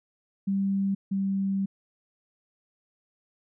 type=tone pair in turn; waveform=sine; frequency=196 / 194.93 Hz; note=G3 / G3; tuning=0 / -9 cents; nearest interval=unison; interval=9 cents; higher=first; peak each=-23 / -24 dBFS; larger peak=first; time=0.47-0.95 / 1.11-1.66 s; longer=second; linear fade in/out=10 ms; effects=none